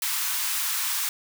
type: high-pass noise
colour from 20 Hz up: white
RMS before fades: -27 dBFS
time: 0.02-1.09 s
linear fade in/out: 2 ms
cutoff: 900 Hz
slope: 48 dB/octave
effects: none